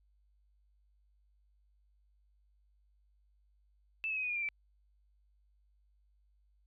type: tone with pitch steps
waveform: sine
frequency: 2637 / 2583 / 2530 / 2478 / 2427 / 2377 / 2328 Hz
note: E7 / E7 / D#7 / D#7 / D#7 / D7 / D7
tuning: 0 / -36 / +28 / -8 / -44 / +20 / -16 cents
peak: -33 dBFS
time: 4.04-4.488 s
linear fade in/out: 0 ms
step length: 64 ms
effects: added 50 Hz sine -67 dBFS peak until 6.66 s